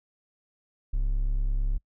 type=tone; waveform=triangle; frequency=34.49 Hz; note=C#1; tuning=8 cents flat; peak=-21 dBFS; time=0.93-1.78 s; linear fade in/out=10 ms; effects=noise-tail reverb RT60 0.1 s tail -25 dB re dry

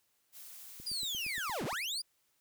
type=noise; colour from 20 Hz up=blue; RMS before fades=-50 dBFS; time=0.32-1.62 s; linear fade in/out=50 ms
type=click train; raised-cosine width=3 ms; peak=-38 dBFS; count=9; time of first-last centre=0.8-1.729 s; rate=8.61 Hz
type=linear two-way sweep; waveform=35% pulse; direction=down then up; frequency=4978 to 104.6 to 4978 Hz; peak=-33 dBFS; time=0.86-2.02 s; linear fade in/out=10 ms; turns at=1.65 s
effects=white hiss -75 dBFS RMS until 2.4 s

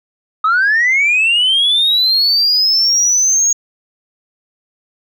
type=linear sweep; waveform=sine; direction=up; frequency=1244.5 to 6645 Hz; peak=-8 dBFS; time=0.44-3.53 s; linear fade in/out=5 ms; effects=tanh soft clip ceiling -7 dBFS

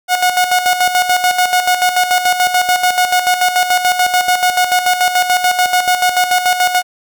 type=tone with tremolo; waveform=sawtooth; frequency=727 Hz; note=F#5; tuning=31 cents flat; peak=-5 dBFS; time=0.08-6.83 s; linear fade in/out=50 ms; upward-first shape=square; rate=6.9 Hz; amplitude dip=60%; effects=none

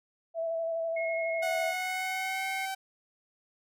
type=tone with vibrato; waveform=sine; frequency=659.3 Hz; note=E5; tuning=in tune; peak=-29 dBFS; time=0.34-1.74 s; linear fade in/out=50 ms; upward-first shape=square; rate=12 Hz; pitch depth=15 cents each way
type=tone; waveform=sine; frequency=2164 Hz; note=C#7; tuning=42 cents flat; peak=-34 dBFS; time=0.96-2.66 s; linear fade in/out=10 ms
type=tone with pitch glide; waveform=sawtooth; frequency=737 to 769.2 Hz; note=F#5 to G5; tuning=-7 to -33 cents; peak=-29 dBFS; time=1.42-2.75 s; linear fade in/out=10 ms; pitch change=+74 cents; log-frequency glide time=1.73-2.47 s
effects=none

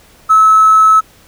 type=tone with hard clipping; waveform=triangle; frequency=1297 Hz; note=E6; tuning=28 cents flat; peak=-4 dBFS; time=0.29-1.01 s; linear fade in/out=20 ms; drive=3 dB; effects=pink hiss -45 dBFS RMS until 1.27 s

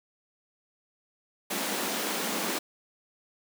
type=high-pass noise; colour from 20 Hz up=pink; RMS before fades=-31 dBFS; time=1.5-2.59 s; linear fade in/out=10 ms; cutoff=180 Hz; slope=96 dB/octave; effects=none

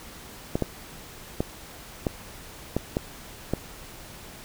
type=clicks; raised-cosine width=2 ms; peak=-10 dBFS; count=7; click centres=0.555 / 0.623 / 1.405 / 2.068 / 2.766 / 2.969 / 3.536 s; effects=pink hiss -44 dBFS RMS until 4.44 s

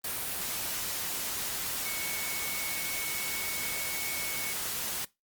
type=tone in noise; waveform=sine; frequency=2217 Hz; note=C#7; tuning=in tune; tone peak=-38 dBFS; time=1.85-4.53 s; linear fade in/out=5 ms; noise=white; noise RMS=-34 dBFS; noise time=0.04-5.05 s; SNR=-7 dB; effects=noise-tail reverb RT60 0.2 s tail -20 dB re dry + Opus 32 kbps

